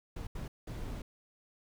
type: noise bursts at uneven times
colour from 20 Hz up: brown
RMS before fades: -40 dBFS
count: 3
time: 0.16-0.27 / 0.35-0.48 / 0.67-1.02 s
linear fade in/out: 5 ms
effects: none